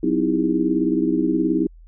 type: tone cluster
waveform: sine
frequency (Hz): 185.8 / 256.3 / 314.7 / 333.6 / 402.2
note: F#3 / C4 / D#4 / E4 / G4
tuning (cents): +7 / -36 / +20 / +21 / +44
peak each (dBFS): -27 / -23 / -20 / -24 / -27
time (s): 0.03-1.67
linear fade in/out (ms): 5
effects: added 41 Hz sine -42 dBFS peak until 1.87 s